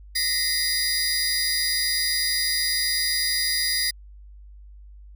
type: tone cluster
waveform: sawtooth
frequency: 1880 / 2036 / 4873 Hz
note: A#6 / C7 / D#8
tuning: +14 / -48 / -37 cents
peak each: -26 / -27 / -20 dBFS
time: 0.15-3.91 s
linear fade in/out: 10 ms
effects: added 50 Hz sine -42 dBFS peak until 5.15 s